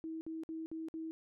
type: tone bursts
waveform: sine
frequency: 322 Hz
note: E4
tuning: 41 cents flat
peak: -39 dBFS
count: 5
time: 0.04-1.11 s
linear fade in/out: 0 ms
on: 170 ms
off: 55 ms
effects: none